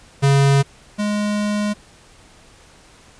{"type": "tone pair in turn", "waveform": "square", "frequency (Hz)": [138.8, 208], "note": ["C#3", "G#3"], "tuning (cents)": [3, 3], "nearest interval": "perfect fifth", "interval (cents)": 700, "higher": "second", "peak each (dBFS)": [-12, -19], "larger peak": "first", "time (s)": [[0.22, 0.63], [0.98, 1.74]], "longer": "second", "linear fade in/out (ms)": 20, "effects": ["pink hiss -48 dBFS RMS until 3.19 s", "resampled to 22050 Hz"]}